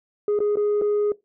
sine tone with dropouts, 415.3 Hz, G#4, in tune, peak -16 dBFS, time 0.28-1.12 s, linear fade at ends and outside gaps 2 ms, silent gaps 0.39-0.403 / 0.557-0.57 / 0.814-0.819 s, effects noise-tail reverb RT60 0.2 s tail -21 dB re dry + tanh soft clip ceiling -17 dBFS

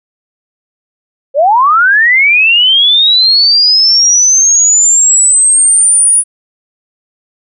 sine linear sweep, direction up, 521 to 9800 Hz, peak -4 dBFS, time 1.34-6.24 s, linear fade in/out 50 ms, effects none

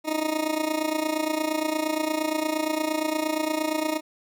20% pulse tone with amplitude modulation, 311.2 Hz, D#4, in tune, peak -16 dBFS, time 0.04-4.01 s, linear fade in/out 50 ms, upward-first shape sine, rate 28.6 Hz, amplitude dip 75%, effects none

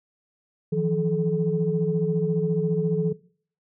sine tone cluster, 160.4 / 174.9 / 430.7 Hz, E3 / F3 / A4, -47 / +3 / -37 cents, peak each -25 dBFS, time 0.72-3.13 s, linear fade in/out 10 ms, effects noise-tail reverb RT60 0.5 s tail -20 dB re dry + tanh soft clip ceiling -11 dBFS

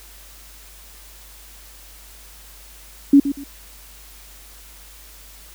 sine tone with echo, 280.9 Hz, C#4, 23 cents sharp, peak -6 dBFS, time 3.13-3.2 s, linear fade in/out 5 ms, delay 120 ms, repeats 2, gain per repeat -12 dB, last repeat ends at 3.44 s, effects added 50 Hz sine -45 dBFS peak until 5.54 s + white hiss -45 dBFS RMS until 5.54 s

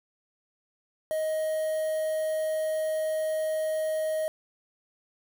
triangle tone with quantisation, 627 Hz, D#5, 13 cents sharp, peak -24 dBFS, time 1.11-4.28 s, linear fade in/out 0 ms, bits 7, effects none

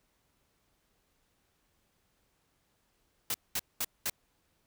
white noise bursts, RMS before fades -32 dBFS, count 4, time 3.3-4.098 s, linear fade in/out 2 ms, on 42 ms, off 210 ms, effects pink hiss -74 dBFS RMS until 4.66 s

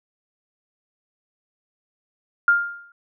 sine tone with exponential decay, 1403 Hz, F6, 8 cents sharp, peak -10 dBFS, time 2.48-2.92 s, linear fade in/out 2 ms, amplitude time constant 94 ms, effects none

